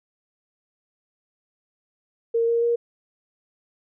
sine tone with pitch steps, 461.4 / 466.2 / 471.1 Hz, A#4 / A#4 / A#4, -18 / 0 / +18 cents, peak -18 dBFS, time 2.34-2.76 s, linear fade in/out 10 ms, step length 140 ms, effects none

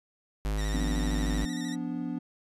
square tone, 51.91 Hz, G#1, in tune, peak -28 dBFS, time 0.45-1.45 s, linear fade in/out 0 ms
15% pulse tone with vibrato, 1880 Hz, A#6, 14 cents sharp, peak -34 dBFS, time 0.57-1.76 s, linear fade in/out 20 ms, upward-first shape square, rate 13 Hz, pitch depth 48 cents each way
triangle chord, B diminished, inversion second, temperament equal with one note detuned, 174.61 / 246.9 / 290.5 Hz, F3 / B3 / D4, 0 / 0 / -19 cents, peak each -35 / -32 / -33 dBFS, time 0.73-2.19 s, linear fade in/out 10 ms
effects resampled to 32000 Hz

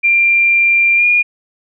sine tone with pitch glide, 2379 to 2428 Hz, D7 to D#7, +22 to -43 cents, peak -8 dBFS, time 0.03-1.23 s, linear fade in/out 20 ms, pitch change +35 cents, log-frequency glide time 0.96-1.05 s, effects none

